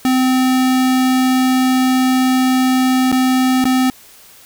square tone with dropouts, 257.7 Hz, C4, 26 cents flat, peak -12 dBFS, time 0.05-3.9 s, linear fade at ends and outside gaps 1 ms, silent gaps 3.117-3.125 / 3.642-3.653 s, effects white hiss -43 dBFS RMS until 4.45 s

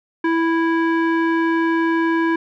square tone with low-pass filter, 329.6 Hz, E4, in tune, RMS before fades -18 dBFS, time 0.24-2.36 s, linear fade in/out 5 ms, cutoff 1700 Hz, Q 2, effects none

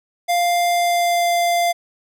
square tone with pitch glide, 698.5 to 693.3 Hz, F5 to F5, 0 to -13 cents, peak -16 dBFS, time 0.28-1.73 s, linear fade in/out 20 ms, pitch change -13 cents, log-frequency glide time 0.69-1.32 s, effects none

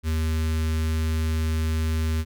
square tone with notch filter, 79.4 Hz, D#2, 36 cents sharp, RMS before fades -24 dBFS, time 0.03-2.25 s, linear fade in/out 50 ms, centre 690 Hz, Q 0.76, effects none

